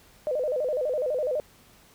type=tone with vibrato; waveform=sine; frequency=554.4 Hz; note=C#5; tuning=in tune; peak=-24 dBFS; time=0.27-1.4 s; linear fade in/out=0 ms; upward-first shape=square; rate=12 Hz; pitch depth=160 cents each way; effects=pink hiss -56 dBFS RMS until 1.94 s